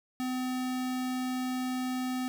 square tone, 254.7 Hz, C4, 46 cents flat, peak -31 dBFS, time 0.2-2.28 s, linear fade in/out 0 ms, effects 11-bit

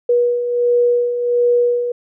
sine beating tone pair, 482 / 483.4 Hz, B4 / B4, -42 / -37 cents, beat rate 1.4 Hz, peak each -21 / -13 dBFS, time 0.09-1.92 s, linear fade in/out 5 ms, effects none

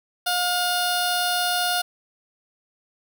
10% pulse tone with notch filter, 714 Hz, F5, 38 cents sharp, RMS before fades -23 dBFS, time 0.26-1.82 s, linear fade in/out 10 ms, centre 2200 Hz, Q 1.7, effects none

